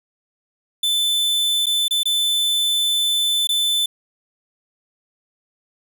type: tone with dropouts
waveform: 45% pulse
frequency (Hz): 3520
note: A7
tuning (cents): 0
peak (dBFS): -17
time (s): 0.83-3.86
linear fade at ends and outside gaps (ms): 5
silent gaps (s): 1.659-1.666 / 1.882-1.908 / 2.033-2.055 / 3.472-3.49
effects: none